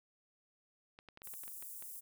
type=clicks; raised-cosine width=0.3 ms; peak=-37 dBFS; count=10; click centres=0.989 / 1.087 / 1.174 / 1.219 / 1.273 / 1.338 / 1.436 / 1.479 / 1.625 / 1.824 s
type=high-pass noise; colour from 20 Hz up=white; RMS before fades=-48 dBFS; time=1.23-2.01 s; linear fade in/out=20 ms; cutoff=8400 Hz; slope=24 dB/octave
effects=none